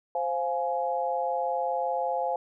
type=chord; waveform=sine; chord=F minor; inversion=second; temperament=just; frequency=523.8 / 698.5 / 838.1 Hz; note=C5 / F5 / Ab5; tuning=+2 / 0 / +16 cents; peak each=-30 dBFS; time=0.15-2.36 s; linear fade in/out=2 ms; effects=none